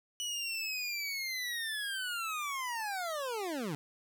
25% pulse linear sweep, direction down, 2960 to 135 Hz, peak -31 dBFS, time 0.2-3.75 s, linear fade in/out 0 ms, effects none

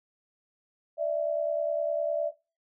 sine tone pair together, 590 / 659.8 Hz, D5 / E5, +8 / +1 cents, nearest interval major second, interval 193 cents, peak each -28 dBFS, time 0.97-2.32 s, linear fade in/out 50 ms, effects noise-tail reverb RT60 0.3 s tail -20 dB re dry

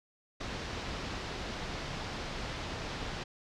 pink low-pass noise, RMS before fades -39 dBFS, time 0.4-3.24 s, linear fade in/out 10 ms, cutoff 5400 Hz, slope 24 dB/octave, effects none

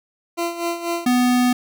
20% pulse tone with tremolo, 341.1 Hz, F4, 41 cents flat, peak -15 dBFS, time 0.37-1.06 s, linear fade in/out 20 ms, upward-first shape sine, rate 4.1 Hz, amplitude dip 70%
square tone, 248 Hz, B3, 7 cents sharp, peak -15 dBFS, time 1.06-1.53 s, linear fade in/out 5 ms
effects none

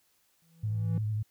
triangle tone with exponential growth, 164.81 Hz, E3, in tune, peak -25 dBFS, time 0.42-0.98 s, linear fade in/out 2 ms, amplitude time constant 120 ms
sine tone with vibrato, 107.1 Hz, A2, 46 cents flat, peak -28 dBFS, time 0.63-1.23 s, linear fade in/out 10 ms, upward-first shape sine, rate 11 Hz, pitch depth 32 cents each way
effects white hiss -70 dBFS RMS until 1.3 s

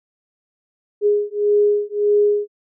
sine beating tone pair, 413 / 414.7 Hz, G#4 / G#4, -10 / -3 cents, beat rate 1.7 Hz, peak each -17 dBFS, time 1.01-2.48 s, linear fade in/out 50 ms, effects none

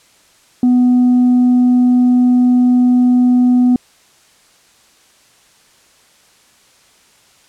sine tone with tanh clipping, 248 Hz, B3, 7 cents sharp, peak -8 dBFS, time 0.63-3.76 s, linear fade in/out 2 ms, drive 1 dB, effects white hiss -50 dBFS RMS until 7.48 s + low-pass 9000 Hz 12 dB/octave

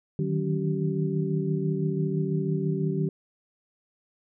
sine tone cluster, 152.8 / 158.8 / 187.5 / 277.9 / 384.5 Hz, D#3 / D#3 / F#3 / C#4 / G4, -31 / +36 / +23 / +4 / -33 cents, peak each -27 / -34 / -30 / -35 / -31 dBFS, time 0.19-3.09 s, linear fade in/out 2 ms, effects none

